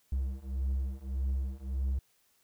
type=beating tone pair; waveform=triangle; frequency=65.41 / 67.11 Hz; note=C2 / C2; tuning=0 / +45 cents; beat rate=1.7 Hz; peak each=-32 / -31 dBFS; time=0.12-1.99 s; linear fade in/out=5 ms; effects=white hiss -70 dBFS RMS until 2.43 s